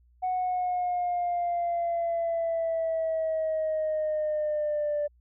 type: exponential sweep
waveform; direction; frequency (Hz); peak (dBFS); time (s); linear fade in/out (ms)
sine; down; 740 to 587.3; -24; 0.22-5.08; 20
effects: tanh soft clip ceiling -22 dBFS + added 60 Hz sine -58 dBFS peak until 5.2 s